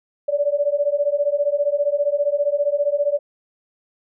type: beating tone pair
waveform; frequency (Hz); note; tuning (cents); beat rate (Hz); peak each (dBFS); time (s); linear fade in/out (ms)
sine; 570 / 585; C#5 / D5; +48 / -7; 15; -20 / -20; 0.28-3.19; 10
effects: none